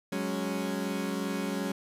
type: chord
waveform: 30% pulse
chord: F# suspended second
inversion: none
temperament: equal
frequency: 185 / 207.7 / 277.2 Hz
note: F#3 / G#3 / C#4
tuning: 0 / 0 / 0 cents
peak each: -32 dBFS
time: 0.12-1.72 s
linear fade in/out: 5 ms
effects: resampled to 32000 Hz + 10-bit